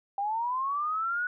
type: linear sweep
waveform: sine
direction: up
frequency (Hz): 784 to 1480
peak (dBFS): -27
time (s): 0.18-1.27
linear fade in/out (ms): 2
effects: none